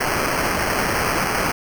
white noise with sample-and-hold, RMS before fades -21 dBFS, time 0-1.52 s, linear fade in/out 10 ms, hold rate 3675 Hz, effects none

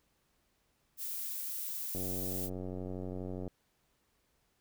violet noise, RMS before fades -39 dBFS, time 0.97-2.5 s, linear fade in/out 50 ms
click train, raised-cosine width 2 ms, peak -28 dBFS, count 142, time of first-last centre 1.95-3.478 s, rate 92.3 Hz
effects pink hiss -75 dBFS RMS until 4.6 s

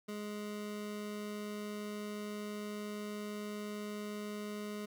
25% pulse tone, 208.7 Hz, G#3, 9 cents sharp, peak -36 dBFS, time 0.08-4.86 s, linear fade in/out 10 ms, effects none

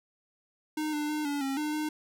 square tone with pitch steps, 307.3 / 298.1 / 303.2 / 287 / 271 / 301.9 / 305.2 Hz, D#4 / D4 / D#4 / D4 / C#4 / D4 / D#4, -21 / +26 / -45 / -40 / -39 / +48 / -33 cents, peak -30 dBFS, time 0.77-1.89 s, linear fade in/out 5 ms, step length 160 ms, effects none

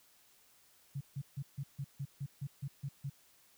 sine tone bursts, 138.59 Hz, C#3, in tune, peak -36 dBFS, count 11, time 0.95-3.099 s, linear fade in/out 10 ms, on 59 ms, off 150 ms, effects white hiss -66 dBFS RMS until 3.57 s

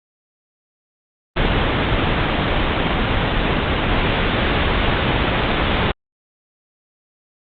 pink low-pass noise, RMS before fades -18 dBFS, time 1.36-5.92 s, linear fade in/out 10 ms, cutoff 3700 Hz, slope 96 dB/octave, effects Opus 24 kbps

